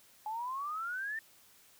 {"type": "exponential sweep", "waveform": "sine", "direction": "up", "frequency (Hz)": [840, 1820], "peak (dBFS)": -35, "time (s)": [0.26, 1.19], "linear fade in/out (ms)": 2, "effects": ["white hiss -62 dBFS RMS until 1.79 s"]}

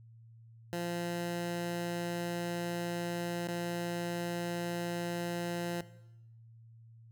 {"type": "tone with dropouts", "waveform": "15% pulse", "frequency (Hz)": 173, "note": "F3", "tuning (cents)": -16, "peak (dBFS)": -28, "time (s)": [0.73, 5.81], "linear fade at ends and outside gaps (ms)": 0, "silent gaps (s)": [3.473, 3.485], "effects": ["noise-tail reverb RT60 0.9 s tail -17 dB re dry", "added 114 Hz sine -53 dBFS peak until 7.11 s"]}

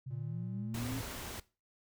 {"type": "exponential sweep", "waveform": "sine", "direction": "up", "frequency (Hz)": [129.4, 277.2], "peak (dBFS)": -39, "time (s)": [0.06, 1], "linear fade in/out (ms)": 10}
{"type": "tone", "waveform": "triangle", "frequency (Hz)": 116.54, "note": "A#2", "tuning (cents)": 0, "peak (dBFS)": -38, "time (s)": [0.1, 1.02], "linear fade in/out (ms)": 10}
{"type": "noise", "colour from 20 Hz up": "pink", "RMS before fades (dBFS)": -43, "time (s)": [0.74, 1.4], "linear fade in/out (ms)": 5}
{"effects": ["noise-tail reverb RT60 0.3 s tail -19 dB re dry"]}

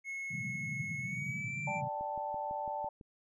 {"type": "tone with pitch glide", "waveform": "triangle", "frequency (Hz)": [2180, 2350], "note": ["C#7", "D7"], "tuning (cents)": [-29, 1], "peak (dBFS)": -36, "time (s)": [0.04, 1.82], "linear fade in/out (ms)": 50, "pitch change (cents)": 130, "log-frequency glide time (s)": [0.98, 1.56]}
{"type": "band-pass noise", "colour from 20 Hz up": "pink", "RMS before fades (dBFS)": -42, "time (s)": [0.3, 1.89], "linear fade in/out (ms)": 20, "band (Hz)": [120, 200], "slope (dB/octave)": 48}
{"type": "chord", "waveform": "sine", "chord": "D suspended fourth", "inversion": "none", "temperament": "equal with one note detuned", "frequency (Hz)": [587.3, 779.9, 880], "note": ["D5", "G5", "A5"], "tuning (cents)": [0, -9, 0], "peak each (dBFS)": [-41, -41, -37], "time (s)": [1.67, 2.89], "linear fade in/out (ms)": 5}
{"type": "click train", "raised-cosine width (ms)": 3, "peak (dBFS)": -38, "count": 7, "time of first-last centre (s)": [2.01, 3.012], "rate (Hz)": 5.99}
{"effects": ["resampled to 24000 Hz"]}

